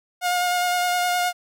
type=tone with vibrato; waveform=sawtooth; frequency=715 Hz; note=F5; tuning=41 cents sharp; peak=-16 dBFS; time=0.21-1.33 s; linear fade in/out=50 ms; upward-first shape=sine; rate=9.7 Hz; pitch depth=16 cents each way; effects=none